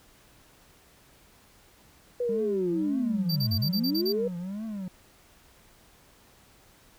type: linear two-way sweep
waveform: sine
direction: down then up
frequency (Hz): 495.4 to 90.6 to 495.4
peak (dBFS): -25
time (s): 2.2-4.28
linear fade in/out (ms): 5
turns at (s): 3.56
type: tone with vibrato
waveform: triangle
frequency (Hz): 196.4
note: G3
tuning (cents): +4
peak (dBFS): -30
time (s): 2.29-4.88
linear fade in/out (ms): 2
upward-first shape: triangle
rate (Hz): 1.8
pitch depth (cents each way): 250
type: tone bursts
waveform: square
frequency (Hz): 4657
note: D8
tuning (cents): -15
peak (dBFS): -29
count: 8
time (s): 3.29-4.126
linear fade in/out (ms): 10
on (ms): 73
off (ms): 36
effects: pink hiss -58 dBFS RMS until 6.98 s